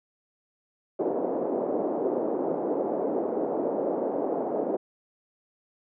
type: band-pass noise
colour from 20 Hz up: pink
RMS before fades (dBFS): -28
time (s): 0.99-4.77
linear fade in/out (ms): 10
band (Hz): 290 to 670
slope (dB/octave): 24
effects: none